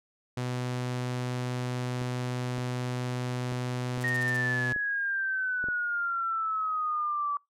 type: tone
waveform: sawtooth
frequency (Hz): 124.7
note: B2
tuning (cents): +17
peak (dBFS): -26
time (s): 0.37-4.73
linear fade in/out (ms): 5
type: clicks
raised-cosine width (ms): 2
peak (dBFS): -28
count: 7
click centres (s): 2.017 / 2.582 / 3.522 / 3.978 / 4.762 / 5.641 / 5.686
type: noise bursts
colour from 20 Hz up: blue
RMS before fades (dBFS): -40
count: 6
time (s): 4.01-4.365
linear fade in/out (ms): 0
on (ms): 20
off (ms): 47
type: exponential sweep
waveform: sine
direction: down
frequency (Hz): 1864.7 to 1150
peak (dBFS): -27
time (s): 4.04-7.37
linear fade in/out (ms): 2
effects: noise-tail reverb RT60 0.2 s tail -26 dB re dry + low-pass 9000 Hz 12 dB/octave